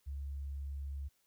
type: tone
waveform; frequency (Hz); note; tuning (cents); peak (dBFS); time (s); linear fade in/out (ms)
sine; 69.8; C#2; +13; -38; 0.06-1.09; 20
effects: white hiss -75 dBFS RMS until 1.26 s